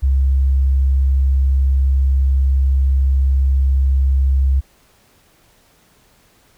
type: tone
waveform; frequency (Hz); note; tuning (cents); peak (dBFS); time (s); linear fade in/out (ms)
sine; 67.1; C2; +44; -11; 0.02-4.61; 20
effects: pink hiss -54 dBFS RMS until 6.57 s